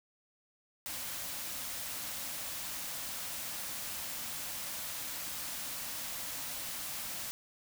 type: band-stop noise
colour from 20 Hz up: white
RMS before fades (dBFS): -40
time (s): 0.86-7.31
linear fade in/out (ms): 0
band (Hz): 340 to 480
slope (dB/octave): 96
effects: none